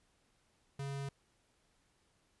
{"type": "tone", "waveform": "square", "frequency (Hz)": 138.8, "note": "C#3", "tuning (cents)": 3, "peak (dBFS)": -39, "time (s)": [0.79, 1.09], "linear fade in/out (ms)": 5, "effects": ["pink hiss -74 dBFS RMS until 2.4 s", "resampled to 24000 Hz"]}